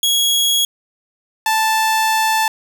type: tone pair in turn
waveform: sawtooth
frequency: 3322 / 879.9 Hz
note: G#7 / A5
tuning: 0 / 0 cents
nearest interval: octave + major seventh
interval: 2300 cents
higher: first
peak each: -10 / -10 dBFS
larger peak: neither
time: 0.03-0.65 / 1.46-2.48 s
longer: second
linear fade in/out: 2 ms
effects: none